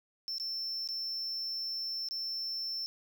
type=tone with dropouts; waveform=triangle; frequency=5360 Hz; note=E8; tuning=28 cents sharp; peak=-33 dBFS; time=0.28-2.86 s; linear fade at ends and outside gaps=0 ms; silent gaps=0.382-0.399 / 0.875-0.888 / 2.087-2.11 s; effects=none